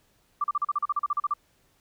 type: tone bursts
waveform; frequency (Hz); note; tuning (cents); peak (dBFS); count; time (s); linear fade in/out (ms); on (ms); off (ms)
sine; 1174.7; D6; 0; -22; 14; 0.41-1.338; 5; 31; 38
effects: pink hiss -66 dBFS RMS until 1.8 s